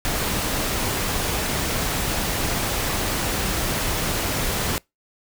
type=noise; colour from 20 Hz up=pink; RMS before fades=-24 dBFS; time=0.05-4.78 s; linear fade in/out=0 ms; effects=noise-tail reverb RT60 0.2 s tail -25 dB re dry